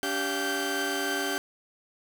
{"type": "tone cluster", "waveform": "sawtooth", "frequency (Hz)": [286.3, 389.8, 695, 1556], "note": ["D4", "G4", "F5", "G6"], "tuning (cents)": [-44, -10, -9, -13], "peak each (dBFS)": [-30, -29, -33, -27], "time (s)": [0.03, 1.38], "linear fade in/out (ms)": 0, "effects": []}